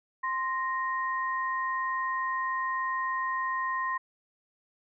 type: tone pair together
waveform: sine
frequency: 1046.5 / 1863.5 Hz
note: C6 / A#6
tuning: 0 / -1 cents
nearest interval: minor seventh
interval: 999 cents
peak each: -29 / -33 dBFS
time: 0.23-3.98 s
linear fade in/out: 10 ms
effects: none